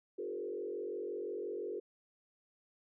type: tone with frequency modulation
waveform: sine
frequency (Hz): 415.3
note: G#4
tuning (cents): 0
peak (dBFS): -37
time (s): 0.18-1.8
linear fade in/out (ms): 10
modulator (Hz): 45.8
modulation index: 1.5
effects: none